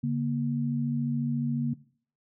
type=tone pair together; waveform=sine; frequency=141.9 / 236.1 Hz; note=C#3 / A#3; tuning=+41 / +22 cents; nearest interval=major sixth; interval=881 cents; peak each=-28 dBFS; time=0.03-1.74 s; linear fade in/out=10 ms; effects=noise-tail reverb RT60 0.5 s tail -18 dB re dry